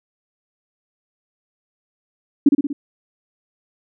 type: tone with echo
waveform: sine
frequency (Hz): 284.9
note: C#4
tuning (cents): +48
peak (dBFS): -6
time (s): 2.46-2.49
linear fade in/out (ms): 5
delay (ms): 60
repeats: 4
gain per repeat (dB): -4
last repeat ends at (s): 2.73
effects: none